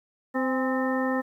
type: harmonic tone with a mistuned harmonic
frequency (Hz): 259.3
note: C4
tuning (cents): -15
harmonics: 1 / 2 / 3 / 4 / 5 / 7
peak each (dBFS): -26 / -29 / -34 / -35 / -36 / -33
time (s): 0.34-1.22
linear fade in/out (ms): 20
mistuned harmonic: 3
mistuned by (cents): +60
effects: 10-bit